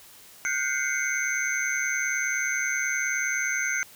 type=tone cluster; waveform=sine; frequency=1445 / 1555 / 2069 / 2208 / 6210 Hz; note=F#6 / G6 / C7 / C#7 / G8; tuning=-41 / -14 / -20 / -7 / -17 cents; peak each=-31 dBFS; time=0.45-3.83 s; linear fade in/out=0 ms; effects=white hiss -50 dBFS RMS until 3.95 s